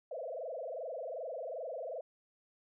sine tone with frequency modulation, 583 Hz, D5, 13 cents flat, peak -38 dBFS, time 0.11-2.01 s, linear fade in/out 5 ms, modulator 22.6 Hz, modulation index 4.1, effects none

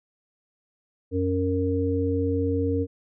harmonic tone, 92.5 Hz, F#2, in tune, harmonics 1 / 3 / 5, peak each -26 / -26 / -26 dBFS, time 1.11-2.87 s, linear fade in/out 50 ms, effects none

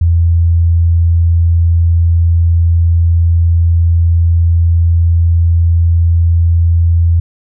sine tone, 84.2 Hz, E2, 37 cents sharp, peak -6 dBFS, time 0.01-7.2 s, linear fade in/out 5 ms, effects none

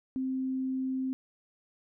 sine tone, 261.6 Hz, C4, in tune, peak -29 dBFS, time 0.16-1.13 s, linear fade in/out 0 ms, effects none

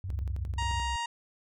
sine tone bursts, 92.5 Hz, F#2, in tune, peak -33 dBFS, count 9, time 0.04-0.799 s, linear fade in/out 0 ms, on 63 ms, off 24 ms
sine tone with pitch glide, 67 to 66.5 Hz, C2 to C2, +42 to +29 cents, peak -32 dBFS, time 0.09-0.96 s, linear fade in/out 0 ms, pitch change -13 cents, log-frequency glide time 0.35-0.42 s
harmonic tone, 939 Hz, A#5, 12 cents sharp, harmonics 1 / 2 / 3 / 4 / 5 / 6 / 7 / 8 / 9 / 10, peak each -32 / -39 / -39 / -46 / -48 / -54 / -47 / -48 / -59 / -56 dBFS, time 0.58-1.06 s, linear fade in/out 5 ms
effects none

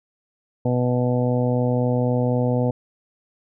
harmonic tone, 123.9 Hz, B2, 6 cents sharp, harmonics 1 / 2 / 3 / 4 / 5 / 6 / 7, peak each -21 / -23 / -34 / -24 / -29 / -34 / -35 dBFS, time 0.65-2.71 s, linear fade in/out 5 ms, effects none

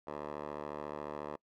10% pulse tone with band-pass filter, 74.1 Hz, D2, 16 cents sharp, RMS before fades -42 dBFS, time 0.07-1.36 s, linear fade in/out 5 ms, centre 730 Hz, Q 2.5, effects noise-tail reverb RT60 0.1 s tail -25 dB re dry

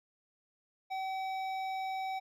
sine tone with hard clipping, 763 Hz, G5, 47 cents flat, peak -36 dBFS, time 0.9-2.2 s, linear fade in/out 20 ms, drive 11 dB, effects none

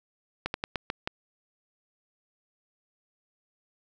slowing click train, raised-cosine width 0.3 ms, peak -13 dBFS, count 6, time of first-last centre 0.46-1.075 s, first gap 81 ms, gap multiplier 1.21, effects none

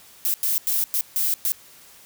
violet noise bursts at uneven times, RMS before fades -22 dBFS, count 6, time 0.25-0.34 / 0.43-0.58 / 0.67-0.84 / 0.94-1.01 / 1.16-1.34 / 1.45-1.52 s, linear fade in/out 0 ms, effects white hiss -49 dBFS RMS until 2.05 s

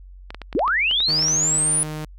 clicks, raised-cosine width 0.3 ms, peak -17 dBFS, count 12, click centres 0.305 / 0.346 / 0.417 / 0.528 / 0.593 / 0.679 / 0.912 / 1.004 / 1.104 / 1.192 / 1.225 / 1.283 s
sine linear sweep, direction up, 230.9 to 9956 Hz, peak -17 dBFS, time 0.55-1.83 s, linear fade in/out 0 ms
sawtooth tone with pitch glide, 155.56 to 153.77 Hz, D#3 to D#3, 0 to -20 cents, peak -24 dBFS, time 1.08-2.05 s, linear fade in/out 5 ms, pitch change -20 cents, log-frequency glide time 1.36-1.84 s
effects added 46 Hz sine -39 dBFS peak until 2.18 s

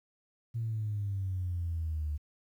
sine exponential sweep, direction down, 116.6 to 73.42 Hz, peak -30 dBFS, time 0.54-2.18 s, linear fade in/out 20 ms, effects tanh soft clip ceiling -26 dBFS + 11-bit

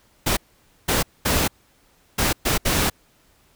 pink noise bursts at uneven times, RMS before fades -20 dBFS, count 6, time 0.26-0.37 / 0.88-1.03 / 1.25-1.48 / 2.18-2.33 / 2.45-2.58 / 2.65-2.9 s, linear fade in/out 10 ms, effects pink hiss -59 dBFS RMS until 3.55 s

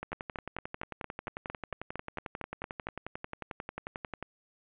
two click trains, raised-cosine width 0.5 ms, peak -22 / -21 dBFS, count 48 / 13, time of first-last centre 0.03-4.226 / 0.13-2.87 s, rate 11.2 / 4.38 Hz, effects resampled to 8000 Hz + 10-bit

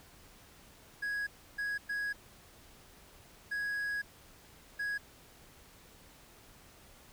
triangle tone bursts at uneven times, 1661.2 Hz, G#6, in tune, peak -31 dBFS, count 5, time 1.02-1.27 / 1.58-1.78 / 1.89-2.13 / 3.51-4.02 / 4.79-4.98 s, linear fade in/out 10 ms, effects pink hiss -58 dBFS RMS until 7.12 s

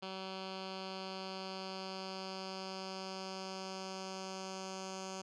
10% pulse tone with low-pass filter sweep, 189.8 Hz, F#3, 44 cents sharp, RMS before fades -44 dBFS, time 0.02-5.22 s, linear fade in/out 10 ms, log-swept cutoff 4000 to 6200 Hz, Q 3.6, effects none

